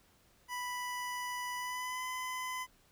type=tone with pitch glide; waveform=25% pulse; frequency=987.8 to 1015 Hz; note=B5 to B5; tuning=0 to +47 cents; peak=-33 dBFS; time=0.48-2.67 s; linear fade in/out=50 ms; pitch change=+47 cents; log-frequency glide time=1.56-2.05 s; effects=pink hiss -67 dBFS RMS until 2.91 s